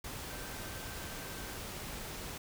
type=tone in noise; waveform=sine; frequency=1556 Hz; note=G6; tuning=13 cents flat; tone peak=-53 dBFS; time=0.3-1.57 s; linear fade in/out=5 ms; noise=pink; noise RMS=-43 dBFS; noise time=0.04-2.38 s; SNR=-13 dB; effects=none